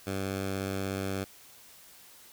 10% pulse tone, 96.7 Hz, G2, 23 cents flat, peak -23 dBFS, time 0.06-1.25 s, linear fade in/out 20 ms, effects white hiss -54 dBFS RMS until 2.32 s

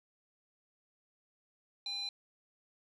square tone with band-pass filter, 807 Hz, G#5, 50 cents flat, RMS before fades -39 dBFS, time 1.86-2.09 s, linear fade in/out 2 ms, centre 3900 Hz, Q 9.5, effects none

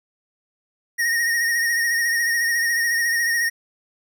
square tone with vibrato, 1864 Hz, A#6, 1 cent flat, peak -19 dBFS, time 0.98-3.5 s, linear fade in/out 20 ms, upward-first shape sine, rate 14 Hz, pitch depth 39 cents each way, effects none

